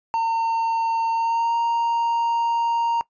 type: tone with pitch glide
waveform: triangle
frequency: 911 to 930.7 Hz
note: A#5 to A#5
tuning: -40 to -3 cents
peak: -17 dBFS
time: 0.14-3.01 s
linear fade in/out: 0 ms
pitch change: +37 cents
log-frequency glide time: 1.12-1.56 s
effects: noise-tail reverb RT60 0.1 s tail -20 dB re dry + resampled to 16000 Hz